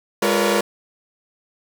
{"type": "tone cluster", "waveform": "sawtooth", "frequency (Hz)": [204.7, 350.1, 457.3, 486.8, 567], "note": ["G#3", "F4", "A#4", "B4", "C#5"], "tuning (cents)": [-25, 4, -33, -25, 39], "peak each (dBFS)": -19, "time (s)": [0.22, 0.61], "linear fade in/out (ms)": 5, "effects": []}